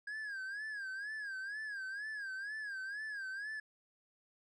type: tone with vibrato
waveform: triangle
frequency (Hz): 1637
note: G#6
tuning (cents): -25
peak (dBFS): -38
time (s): 0.07-3.6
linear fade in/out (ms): 5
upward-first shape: sine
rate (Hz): 2.1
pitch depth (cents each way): 120
effects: resampled to 24000 Hz